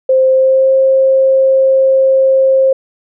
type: tone with pitch glide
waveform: sine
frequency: 523.3 to 531.8 Hz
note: C5 to C5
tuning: 0 to +28 cents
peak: -6 dBFS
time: 0.09-2.73 s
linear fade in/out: 5 ms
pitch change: +28 cents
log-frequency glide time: 0.29-0.73 s
effects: none